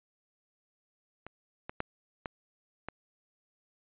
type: clicks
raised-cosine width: 0.5 ms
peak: -28 / -23 / -16 / -20 / -22 dBFS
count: 5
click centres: 1.266 / 1.695 / 1.804 / 2.258 / 2.886 s
effects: resampled to 8000 Hz